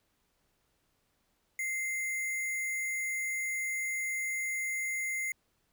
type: tone with sample-and-hold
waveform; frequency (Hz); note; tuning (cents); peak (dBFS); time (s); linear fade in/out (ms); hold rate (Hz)
sine; 2089; C7; -3; -31; 1.59-5.32; 2; 8820
effects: pink hiss -75 dBFS RMS until 5.72 s